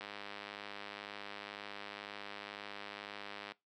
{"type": "click train", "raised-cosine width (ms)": 0.3, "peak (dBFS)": -28, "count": 359, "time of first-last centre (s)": [0.01, 3.52], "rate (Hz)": 102, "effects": ["noise-tail reverb RT60 0.2 s tail -21 dB re dry", "high-pass 200 Hz 12 dB/octave"]}